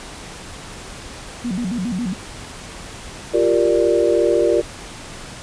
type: tone with vibrato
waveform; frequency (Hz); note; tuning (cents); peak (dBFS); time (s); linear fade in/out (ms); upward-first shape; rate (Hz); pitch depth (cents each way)
sine; 210.3; G#3; +22; -20; 1.44-2.14; 10; square; 7.3; 240
type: chord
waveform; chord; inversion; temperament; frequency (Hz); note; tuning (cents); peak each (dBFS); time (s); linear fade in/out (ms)
sine; G minor seventh; third; equal; 349.2 / 392 / 466.2 / 587.3; F4 / G4 / Bb4 / D5; 0 / 0 / 0 / 0; -18 / -20 / -18 / -19; 3.33-4.62; 20
effects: pink hiss -35 dBFS RMS until 5.42 s + resampled to 22050 Hz